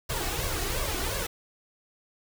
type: noise with flanger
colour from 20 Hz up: pink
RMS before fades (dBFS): -30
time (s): 0.09-1.27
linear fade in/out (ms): 10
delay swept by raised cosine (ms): 1.8 to 2.74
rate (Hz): 2.8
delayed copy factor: +0.75
effects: none